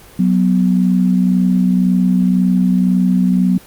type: tone pair together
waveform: sine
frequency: 184.97 / 246.9 Hz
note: F#3 / B3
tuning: 0 / 0 cents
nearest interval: perfect fourth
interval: 500 cents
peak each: -11 / -16 dBFS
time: 0.19-3.58 s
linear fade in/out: 5 ms
effects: pink hiss -41 dBFS RMS until 3.66 s + Opus 24 kbps